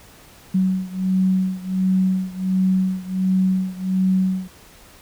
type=beating tone pair; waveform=sine; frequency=186.9 / 188.3 Hz; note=F#3 / F#3; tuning=+18 / +31 cents; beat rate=1.4 Hz; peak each=-19 / -21 dBFS; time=0.54-4.48 s; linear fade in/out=10 ms; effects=pink hiss -47 dBFS RMS until 5.01 s